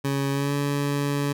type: tone with pitch glide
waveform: 20% pulse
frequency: 138.59 to 142.73 Hz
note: C#3 to D3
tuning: 0 to -49 cents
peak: -18 dBFS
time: 0.04-1.33 s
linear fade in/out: 10 ms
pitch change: +51 cents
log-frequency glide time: 0.32-0.53 s
effects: none